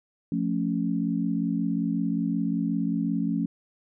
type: chord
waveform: sine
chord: F augmented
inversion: none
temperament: equal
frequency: 174.61 / 220 / 277.2 Hz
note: F3 / A3 / C#4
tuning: 0 / 0 / 0 cents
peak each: -28 dBFS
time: 0.32-3.46 s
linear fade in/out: 2 ms
effects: none